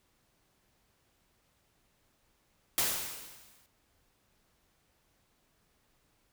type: noise with exponential decay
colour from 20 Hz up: white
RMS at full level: -27 dBFS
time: 2.78-3.66 s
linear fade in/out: 0 ms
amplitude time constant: 190 ms
effects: pink hiss -72 dBFS RMS until 6.32 s